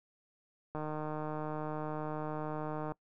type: click train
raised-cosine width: 1 ms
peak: -25 dBFS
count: 333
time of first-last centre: 0.75-2.92 s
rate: 153 Hz
effects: noise-tail reverb RT60 0.1 s tail -23 dB re dry